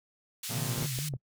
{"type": "band-pass noise", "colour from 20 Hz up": "white", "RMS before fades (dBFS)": -38, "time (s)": [0.43, 1.09], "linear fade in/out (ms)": 5, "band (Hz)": [2200, 12000], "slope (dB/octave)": 12}
{"type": "chord", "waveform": "sawtooth", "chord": "Bb suspended second", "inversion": "none", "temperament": "equal with one note detuned", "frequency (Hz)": [116.14, 130.81, 174.61], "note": ["Bb2", "C3", "F3"], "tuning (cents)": [-6, 0, 0], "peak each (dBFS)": [-32, -35, -37], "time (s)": [0.49, 0.87], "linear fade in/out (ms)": 20}
{"type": "tone with vibrato", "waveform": "sine", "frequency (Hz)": 138.59, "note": "C#3", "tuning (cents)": 0, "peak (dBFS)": -33, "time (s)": [0.56, 1.17], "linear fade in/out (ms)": 10, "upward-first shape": "sine", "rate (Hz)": 4.5, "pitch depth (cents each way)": 170}
{"type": "clicks", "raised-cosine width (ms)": 2, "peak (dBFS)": -26, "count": 4, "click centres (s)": [0.782, 0.825, 0.988, 1.138]}
{"effects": ["noise-tail reverb RT60 0.1 s tail -25 dB re dry"]}